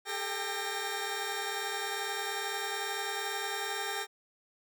15% pulse tone cluster, 401.1 / 441.2 / 791 / 1849 Hz, G4 / A4 / G5 / A#6, +40 / +5 / +15 / -15 cents, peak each -33 / -34 / -32 / -32 dBFS, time 0.05-4.07 s, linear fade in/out 50 ms, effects none

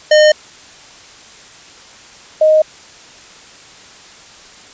square / sine tone pair in turn, 610 / 622.1 Hz, D#5 / D#5, -34 / 0 cents, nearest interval unison, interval 34 cents, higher second, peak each -6 dBFS, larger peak neither, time 0.11-0.32 / 2.41-2.62 s, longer neither, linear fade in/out 5 ms, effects white hiss -39 dBFS RMS until 4.73 s + resampled to 16000 Hz

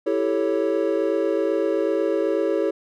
triangle chord, A dominant seventh, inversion second, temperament equal, 329.6 / 392 / 440 / 554.4 Hz, E4 / G4 / A4 / C#5, 0 / 0 / 0 / 0 cents, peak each -23 dBFS, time 0.06-2.71 s, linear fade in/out 10 ms, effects none

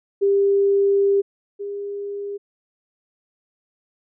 sine tone pair in turn, 397.8 / 403.8 Hz, G4 / G#4, +25 / -49 cents, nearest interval unison, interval 26 cents, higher second, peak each -14 / -26 dBFS, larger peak first, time 0.21-1.22 / 1.59-2.38 s, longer first, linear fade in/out 20 ms, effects none

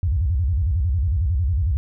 sine tone with vibrato, 75.7 Hz, D#2, 47 cents flat, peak -17 dBFS, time 0.03-1.77 s, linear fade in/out 0 ms, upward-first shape square, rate 11 Hz, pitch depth 300 cents each way, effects none

